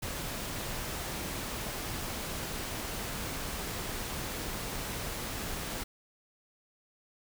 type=noise; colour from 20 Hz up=pink; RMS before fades=-37 dBFS; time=0.02-5.84 s; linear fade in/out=10 ms; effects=none